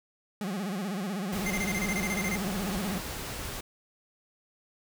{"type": "tone with vibrato", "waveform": "40% pulse", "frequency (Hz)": 194.2, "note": "G3", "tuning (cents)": -16, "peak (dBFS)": -30, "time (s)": [0.41, 2.98], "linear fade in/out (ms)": 2, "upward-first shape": "sine", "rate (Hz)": 16, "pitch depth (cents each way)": 170}
{"type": "noise", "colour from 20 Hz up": "pink", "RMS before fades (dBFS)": -37, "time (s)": [1.32, 3.61], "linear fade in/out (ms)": 10}
{"type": "tone bursts", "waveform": "square", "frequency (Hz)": 2093, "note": "C7", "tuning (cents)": 0, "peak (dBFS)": -31, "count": 13, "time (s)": [1.46, 2.357], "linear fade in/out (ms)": 2, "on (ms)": 45, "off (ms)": 26}
{"effects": []}